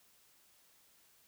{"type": "silence", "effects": ["white hiss -67 dBFS RMS until 1.27 s"]}